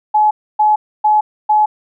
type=tone bursts; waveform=sine; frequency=850 Hz; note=G#5; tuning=40 cents sharp; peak=-8 dBFS; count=4; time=0.14-1.66 s; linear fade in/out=10 ms; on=170 ms; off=280 ms; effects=none